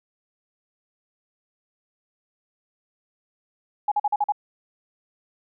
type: tone bursts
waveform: sine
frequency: 830.6 Hz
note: G#5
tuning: in tune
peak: -18 dBFS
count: 6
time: 3.88-4.322 s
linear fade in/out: 5 ms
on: 37 ms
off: 44 ms
effects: none